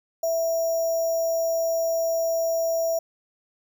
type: tone with sample-and-hold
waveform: sine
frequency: 659.3 Hz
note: E5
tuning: in tune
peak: -21 dBFS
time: 0.23-2.99 s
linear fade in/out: 5 ms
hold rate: 6300 Hz
effects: none